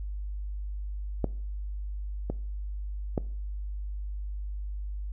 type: clicks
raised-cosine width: 2 ms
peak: -13 / -17 / -13 dBFS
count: 3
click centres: 1.243 / 2.3 / 3.178 s
effects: noise-tail reverb RT60 0.5 s tail -21 dB re dry + added 50 Hz sine -32 dBFS peak until 5.12 s